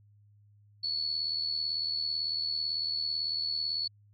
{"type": "tone with amplitude modulation", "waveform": "sine", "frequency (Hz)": 4415, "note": "C#8", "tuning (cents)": -8, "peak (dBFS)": -27, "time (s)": [0.83, 3.88], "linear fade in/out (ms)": 10, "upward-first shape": "sine", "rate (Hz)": 78, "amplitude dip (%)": 55, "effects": ["added 103 Hz sine -58 dBFS peak until 4.13 s"]}